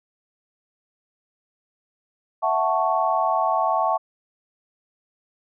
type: chord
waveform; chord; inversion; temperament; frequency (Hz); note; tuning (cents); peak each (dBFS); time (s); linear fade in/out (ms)
sine; F# minor seventh; third; equal; 659.3 / 740 / 880 / 1108.7; E5 / F#5 / A5 / C#6; 0 / 0 / 0 / 0; -24; 2.42-3.98; 20
effects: none